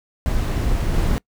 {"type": "noise with level steps", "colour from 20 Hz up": "brown", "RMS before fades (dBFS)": [-20, -18], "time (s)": [0.26, 1.18], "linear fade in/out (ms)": 0, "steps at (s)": 0.94, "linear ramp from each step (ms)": 5, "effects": ["noise-tail reverb RT60 0.1 s tail -24 dB re dry"]}